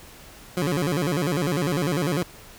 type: tone with vibrato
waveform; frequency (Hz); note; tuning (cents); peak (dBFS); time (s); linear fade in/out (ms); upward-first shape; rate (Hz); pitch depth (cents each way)
20% pulse; 160; D#3; +49; -17; 0.57-2.23; 2; square; 10; 200
effects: pink hiss -46 dBFS RMS until 2.58 s